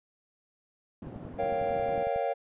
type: band-pass noise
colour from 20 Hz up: white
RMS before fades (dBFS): -43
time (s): 1.02-2.03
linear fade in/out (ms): 2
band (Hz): 100 to 320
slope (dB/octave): 12
type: click train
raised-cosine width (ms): 5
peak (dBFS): -32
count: 13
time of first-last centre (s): 1.07-2.161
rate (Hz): 11
type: chord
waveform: triangle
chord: G half-diminished seventh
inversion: first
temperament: equal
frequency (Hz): 466.2 / 554.4 / 698.5 / 784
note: Bb4 / Db5 / F5 / G5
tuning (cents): 0 / 0 / 0 / 0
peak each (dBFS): -32 / -29 / -30 / -33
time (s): 1.38-2.34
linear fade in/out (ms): 20
effects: resampled to 8000 Hz